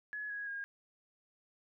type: tone with pitch steps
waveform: sine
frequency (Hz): 1695 / 1660.1 / 1626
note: G#6 / G#6 / G#6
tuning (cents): +35 / -1 / -37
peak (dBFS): -38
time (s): 0.13-0.64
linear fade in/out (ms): 0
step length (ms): 170
effects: none